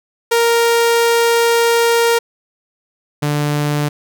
sawtooth tone pair in turn, 466.2 / 147.27 Hz, A#4 / D3, 0 / +5 cents, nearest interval octave + minor sixth, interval 1995 cents, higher first, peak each -7 / -11 dBFS, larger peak first, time 0.31-2.19 / 3.22-3.89 s, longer first, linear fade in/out 10 ms, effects none

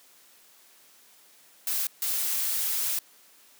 blue noise bursts at uneven times, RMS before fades -28 dBFS, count 2, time 1.67-1.87 / 2.02-2.99 s, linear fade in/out 2 ms, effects white hiss -57 dBFS RMS until 3.59 s + high-pass 200 Hz 12 dB/octave

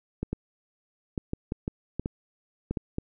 clicks, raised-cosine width 3 ms, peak -16 dBFS, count 11, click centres 0.23 / 0.33 / 1.178 / 1.334 / 1.521 / 1.679 / 1.996 / 2.059 / 2.71 / 2.772 / 2.984 s, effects none

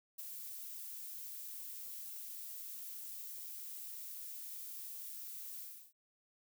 violet noise with ADSR envelope, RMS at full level -43 dBFS, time 0.18-5.93 s, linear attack 14 ms, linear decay 14 ms, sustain -4 dB, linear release 330 ms, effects none

